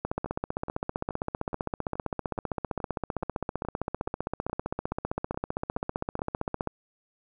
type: two click trains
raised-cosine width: 1 ms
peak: -15 / -22 dBFS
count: 103 / 15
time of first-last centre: 0.05-6.673 / 0.26-6.192 s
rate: 15.4 / 2.36 Hz
effects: none